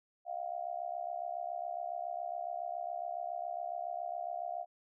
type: tone with amplitude modulation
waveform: sine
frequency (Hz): 698.5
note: F5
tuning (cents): 0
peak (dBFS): -32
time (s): 0.25-4.66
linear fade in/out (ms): 50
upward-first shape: sine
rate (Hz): 67.2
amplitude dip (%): 95
effects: none